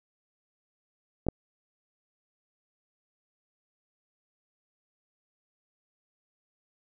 clicks, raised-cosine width 2 ms, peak -21 / -11 dBFS, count 2, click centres 1.267 / 1.286 s, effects none

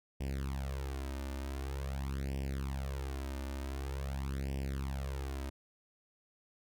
sawtooth tone with flanger, 67.8 Hz, C#2, 38 cents flat, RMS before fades -38 dBFS, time 0.2-5.5 s, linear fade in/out 10 ms, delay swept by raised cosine 0.37 to 3.37 ms, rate 0.46 Hz, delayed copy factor +0.9, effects none

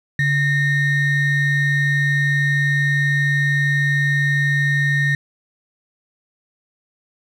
triangle ring-modulated tone, 987.8 Hz, B5, in tune, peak -10 dBFS, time 0.19-5.15 s, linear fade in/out 2 ms, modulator 845 Hz, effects none

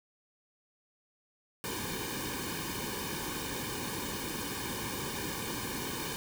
pink noise with comb filter, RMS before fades -37 dBFS, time 1.64-6.16 s, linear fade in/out 0 ms, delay 1.5 ms, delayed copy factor -0.95, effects none

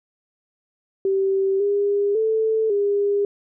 sine tone with pitch steps, 387.5 / 405 / 441 / 405 Hz, G4 / G#4 / A4 / G#4, -20 / -43 / +4 / -43 cents, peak -17 dBFS, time 1.05-3.25 s, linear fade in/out 2 ms, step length 550 ms, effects none

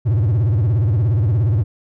triangle tone with vibrato, 108.7 Hz, A2, 21 cents flat, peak -11 dBFS, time 0.05-1.64 s, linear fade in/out 20 ms, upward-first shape sine, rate 17 Hz, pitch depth 270 cents each way, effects none

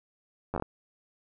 slowing click train, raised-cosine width 1 ms, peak -18 dBFS, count 6, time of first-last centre 0.54-0.624 s, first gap 10 ms, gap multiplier 1.26, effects none

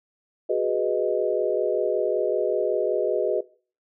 sine chord, G# minor seventh, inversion third, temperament equal, 370 / 415.3 / 493.9 / 622.3 Hz, F#4 / G#4 / B4 / D#5, 0 / 0 / 0 / 0 cents, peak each -26 dBFS, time 0.49-3.41 s, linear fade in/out 10 ms, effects noise-tail reverb RT60 0.4 s tail -20 dB re dry

